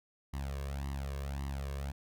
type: tone with flanger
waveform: sawtooth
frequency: 69.1 Hz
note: C#2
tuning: 5 cents flat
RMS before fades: -38 dBFS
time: 0.33-1.92 s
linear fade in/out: 10 ms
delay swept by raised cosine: 1 to 1.83 ms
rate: 1.8 Hz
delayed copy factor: +1
effects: none